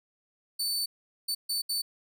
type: tone bursts at uneven times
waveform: sawtooth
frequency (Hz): 4519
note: C#8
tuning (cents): +33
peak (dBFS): -25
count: 4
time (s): 0.59-0.86 / 1.28-1.35 / 1.49-1.62 / 1.69-1.82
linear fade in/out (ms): 10
effects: none